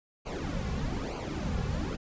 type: noise with flanger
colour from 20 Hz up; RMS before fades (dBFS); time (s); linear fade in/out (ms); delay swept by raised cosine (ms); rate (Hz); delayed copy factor
brown; -33; 0.25-1.97; 20; 0.55 to 3.25; 1.1; -0.75
effects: resampled to 16000 Hz